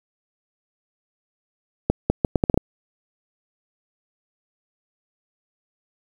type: accelerating click train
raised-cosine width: 2 ms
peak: -3 dBFS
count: 8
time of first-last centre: 1.9-2.576 s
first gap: 200 ms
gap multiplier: 0.74
effects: 7-bit